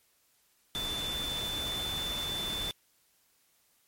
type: tone in noise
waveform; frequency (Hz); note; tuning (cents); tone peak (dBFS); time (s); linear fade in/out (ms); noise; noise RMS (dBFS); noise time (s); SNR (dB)
sine; 3523; A7; +1; -33; 0.75-2.71; 0; pink; -39; 0.75-2.71; +3
effects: white hiss -69 dBFS RMS until 3.87 s + MP3 64 kbps